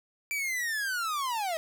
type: linear sweep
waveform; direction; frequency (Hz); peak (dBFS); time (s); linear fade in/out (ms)
45% pulse; down; 2349 to 622.3; -29; 0.31-1.57; 0
effects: none